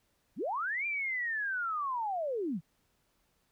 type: linear two-way sweep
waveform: sine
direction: up then down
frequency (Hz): 138.59 to 2400 to 138.59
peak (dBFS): -31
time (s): 0.36-2.61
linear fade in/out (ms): 50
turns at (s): 0.86
effects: pink hiss -74 dBFS RMS until 3.51 s